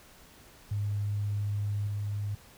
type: tone with level steps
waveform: sine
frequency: 102.7 Hz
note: G#2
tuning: 19 cents flat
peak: -28 / -30 dBFS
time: 0.71-2.35 s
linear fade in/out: 5 ms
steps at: 1.87 s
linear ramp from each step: 2 ms
effects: pink hiss -55 dBFS RMS until 2.57 s